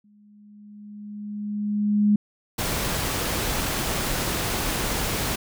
sine tone with exponential growth, 207.7 Hz, G#3, in tune, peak -14 dBFS, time 0.04-2.16 s, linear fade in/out 5 ms, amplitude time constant 460 ms
pink noise, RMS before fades -26 dBFS, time 2.58-5.36 s, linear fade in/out 10 ms
effects none

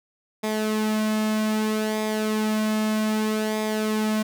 sawtooth tone with flanger, 215.8 Hz, A3, 33 cents flat, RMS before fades -24 dBFS, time 0.43-4.23 s, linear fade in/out 10 ms, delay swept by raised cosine 0.69 to 2.59 ms, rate 0.63 Hz, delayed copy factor -0.55, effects none

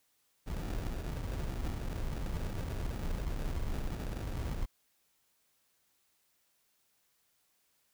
brown noise with sample-and-hold, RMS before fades -36 dBFS, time 0.46-4.66 s, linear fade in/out 20 ms, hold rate 1050 Hz, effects white hiss -74 dBFS RMS until 7.93 s

